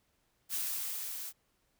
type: noise with level ramp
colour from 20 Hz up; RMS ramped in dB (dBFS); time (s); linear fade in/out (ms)
blue; -34 to -42; 0.49-1.33; 50
effects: pink hiss -75 dBFS RMS until 1.79 s